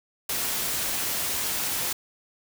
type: noise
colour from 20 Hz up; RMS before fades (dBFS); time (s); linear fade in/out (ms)
white; -28; 0.29-1.93; 5
effects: none